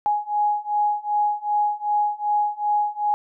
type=beating tone pair; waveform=sine; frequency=832 / 834.6 Hz; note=G#5 / G#5; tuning=+3 / +8 cents; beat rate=2.6 Hz; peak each=-23 / -22 dBFS; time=0.06-3.14 s; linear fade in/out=0 ms; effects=none